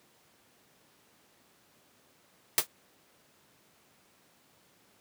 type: noise with exponential decay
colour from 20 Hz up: white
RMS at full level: -19 dBFS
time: 2.58-2.67 s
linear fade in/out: 1 ms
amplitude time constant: 18 ms
effects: pink hiss -64 dBFS RMS until 5 s + high-pass 150 Hz 12 dB/octave